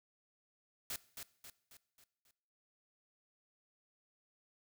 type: noise with echo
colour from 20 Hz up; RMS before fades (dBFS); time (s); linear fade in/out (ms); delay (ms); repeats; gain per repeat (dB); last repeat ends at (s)
white; -41; 0.9-0.96; 2; 270; 5; -6; 2.31
effects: noise-tail reverb RT60 0.8 s tail -20 dB re dry